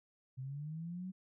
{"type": "linear sweep", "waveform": "sine", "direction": "up", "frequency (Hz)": [126.9, 190], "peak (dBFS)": -40, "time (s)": [0.37, 1.12], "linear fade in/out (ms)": 20, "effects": []}